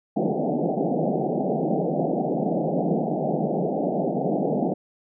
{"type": "band-pass noise", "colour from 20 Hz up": "pink", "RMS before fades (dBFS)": -24, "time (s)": [0.16, 4.74], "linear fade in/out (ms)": 10, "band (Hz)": [150, 790], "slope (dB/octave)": 96, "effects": []}